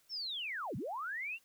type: linear two-way sweep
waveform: sine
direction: down then up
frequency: 5550 to 97.6 to 2832 Hz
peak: -37 dBFS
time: 0.09-1.39 s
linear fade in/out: 50 ms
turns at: 0.76 s
effects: white hiss -70 dBFS RMS until 1.44 s